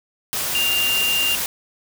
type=tone in noise; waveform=sine; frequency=2794 Hz; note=F7; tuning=in tune; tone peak=-18 dBFS; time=0.55-1.35 s; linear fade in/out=0 ms; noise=white; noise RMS=-24 dBFS; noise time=0.33-1.46 s; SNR=+3 dB; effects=none